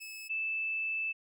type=tone pair in turn; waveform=sawtooth / sine; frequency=2598 / 2633 Hz; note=E7 / E7; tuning=-26 / -3 cents; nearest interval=unison; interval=23 cents; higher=second; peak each=-39 / -31 dBFS; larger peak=second; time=0-0.29 / 0.29-1.13 s; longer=second; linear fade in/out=20 ms; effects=none